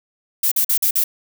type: noise bursts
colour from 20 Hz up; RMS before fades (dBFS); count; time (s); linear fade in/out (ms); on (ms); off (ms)
violet; -17; 5; 0.43-1.04; 5; 86; 45
effects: none